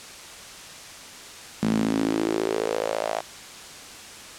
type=tone with high-pass filter sweep; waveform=sawtooth; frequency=54.6 Hz; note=A1; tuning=13 cents flat; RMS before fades=-25 dBFS; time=1.62-3.21 s; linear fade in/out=10 ms; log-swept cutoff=200 to 690 Hz; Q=4.7; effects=white hiss -41 dBFS RMS until 4.38 s + low-pass 8000 Hz 12 dB/octave